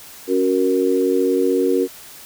sine chord, F# major, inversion second, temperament equal, 277.2 / 370 / 466.2 Hz, C#4 / F#4 / A#4, 0 / 0 / 0 cents, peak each -20 / -18 / -19 dBFS, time 0.27-1.88 s, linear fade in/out 50 ms, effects white hiss -40 dBFS RMS until 2.25 s

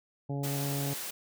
harmonic tone, 140.5 Hz, C#3, 24 cents sharp, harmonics 1 / 2 / 3 / 4 / 5 / 6, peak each -32 / -38 / -42 / -44 / -46 / -48 dBFS, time 0.29-0.94 s, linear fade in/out 10 ms
white high-pass noise, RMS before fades -38 dBFS, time 0.43-1.11 s, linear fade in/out 10 ms, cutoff 200 Hz, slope 12 dB/octave
effects none

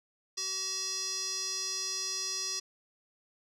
square tone with band-pass filter, 380 Hz, F#4, 46 cents sharp, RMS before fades -35 dBFS, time 0.37-2.6 s, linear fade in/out 10 ms, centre 5400 Hz, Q 7.7, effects none

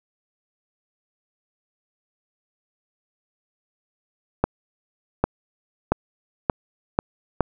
accelerating click train, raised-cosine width 1 ms, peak -3 dBFS, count 6, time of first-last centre 4.44-7.407 s, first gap 800 ms, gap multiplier 0.85, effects none

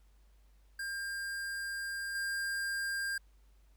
square tone with level steps, 1601 Hz, G6, 36 cents sharp, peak -37 / -34 dBFS, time 0.79-3.18 s, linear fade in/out 5 ms, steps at 2.15 s, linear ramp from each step 2 ms, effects added 50 Hz sine -60 dBFS peak until 3.76 s + pink hiss -74 dBFS RMS until 3.76 s

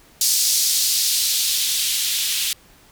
violet noise with band-pass filter sweep, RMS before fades -20 dBFS, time 0.21-2.53 s, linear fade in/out 2 ms, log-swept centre 5100 to 3000 Hz, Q 1.7, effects pink hiss -51 dBFS RMS until 2.91 s

